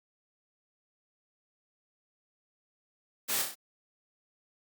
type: noise with echo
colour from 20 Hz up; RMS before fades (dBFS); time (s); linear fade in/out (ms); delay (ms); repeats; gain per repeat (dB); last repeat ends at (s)
white; -31; 3.28-3.43; 20; 31; 4; -4; 3.554
effects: high-pass 200 Hz 12 dB/octave + Opus 48 kbps